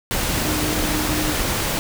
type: tone in noise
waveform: sine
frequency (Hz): 305.2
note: D#4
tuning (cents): -33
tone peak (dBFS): -25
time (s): 0.45-1.33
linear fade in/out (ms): 0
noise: pink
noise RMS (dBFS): -22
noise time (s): 0.11-1.79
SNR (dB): -6
effects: none